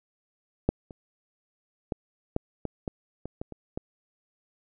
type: clicks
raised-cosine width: 2 ms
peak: -8 / -29 / -15 / -12 / -17 / -17 / -22 / -20 / -26 / -18 dBFS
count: 10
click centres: 0.69 / 0.908 / 1.922 / 2.364 / 2.653 / 2.878 / 3.256 / 3.415 / 3.523 / 3.775 s
effects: none